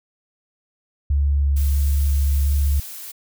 sine tone with vibrato, 70.6 Hz, C#2, 32 cents sharp, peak -15 dBFS, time 1.1-2.8 s, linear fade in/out 5 ms, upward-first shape square, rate 1.5 Hz, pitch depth 10 cents each way
blue noise, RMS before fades -35 dBFS, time 1.56-3.12 s, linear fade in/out 10 ms
effects none

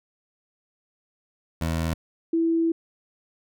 20% pulse / sine tone pair in turn, 81.7 / 330 Hz, E2 / E4, -15 / +2 cents, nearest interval 2 octaves, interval 2417 cents, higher second, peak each -19 dBFS, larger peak neither, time 1.61-1.94 / 2.33-2.72 s, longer second, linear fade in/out 5 ms, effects none

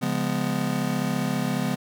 square chord, C# dominant seventh, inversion none, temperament just, 138.59 / 173.24 / 207.9 / 249.5 Hz, C#3 / E#3 / G#3 / B3, 0 / -14 / +2 / +18 cents, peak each -31 / -30 / -30 / -29 dBFS, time 0.01-1.76 s, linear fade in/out 20 ms, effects none

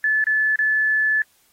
sine tone with dropouts, 1733 Hz, A6, 27 cents flat, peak -16 dBFS, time 0.04-1.22 s, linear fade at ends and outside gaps 2 ms, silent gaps 0.241-0.268 / 0.559-0.589 s, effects white hiss -60 dBFS RMS until 1.52 s + AAC 48 kbps

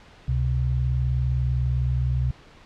sine tone pair together, 67.33 / 127.1 Hz, C#2 / C3, -50 / -50 cents, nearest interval major seventh, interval 1100 cents, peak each -23 dBFS, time 0.28-2.31 s, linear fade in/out 5 ms, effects pink hiss -50 dBFS RMS until 2.65 s + low-pass 4000 Hz 12 dB/octave

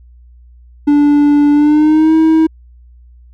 triangle tone with pitch glide, 291.2 to 319.4 Hz, D4 to D#4, -15 to +45 cents, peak -4 dBFS, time 0.87-2.47 s, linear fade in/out 10 ms, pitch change +160 cents, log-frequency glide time 1.52-2.14 s, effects added 60 Hz sine -38 dBFS peak until 3.33 s

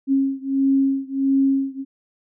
sine beating tone pair, 270.8 / 272.3 Hz, C#4 / C#4, -40 / -31 cents, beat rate 1.5 Hz, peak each -19 / -20 dBFS, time 0.07-1.85 s, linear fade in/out 50 ms, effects none

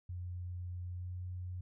sine tone with pitch glide, 89.2 to 90.39 Hz, F2 to F#2, +37 to -40 cents, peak -39 dBFS, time 0.09-1.61 s, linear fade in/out 5 ms, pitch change +23 cents, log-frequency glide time 0.89-1.14 s, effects none

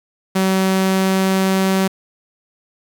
sawtooth tone with pitch glide, 189.9 to 191 Hz, F#3 to G3, +45 to -45 cents, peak -10 dBFS, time 0.35-1.88 s, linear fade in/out 10 ms, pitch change +10 cents, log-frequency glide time 0.7-1.7 s, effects 7-bit

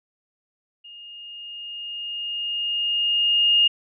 sine tone with level ramp, 2840 Hz, F7, 28 cents sharp, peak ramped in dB -40 to -13 dBFS, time 0.84-3.68 s, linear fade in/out 10 ms, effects none

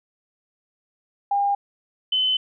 sine tone pair in turn, 805 / 3039 Hz, G5 / F#7, +46 / +46 cents, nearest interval octave + major seventh, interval 2300 cents, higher second, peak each -18 dBFS, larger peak neither, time 1.31-1.55 / 2.12-2.37 s, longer second, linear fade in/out 5 ms, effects none

